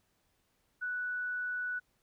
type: tone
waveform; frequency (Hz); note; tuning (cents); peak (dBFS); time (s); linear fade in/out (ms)
sine; 1480; F#6; 0; -33; 0.81-1.8; 20
effects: pink hiss -75 dBFS RMS until 2.02 s